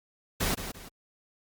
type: noise with echo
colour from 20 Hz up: pink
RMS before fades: -28 dBFS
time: 0.4-0.55 s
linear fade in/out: 10 ms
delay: 170 ms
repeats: 2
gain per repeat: -9 dB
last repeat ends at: 0.89 s
effects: Opus 48 kbps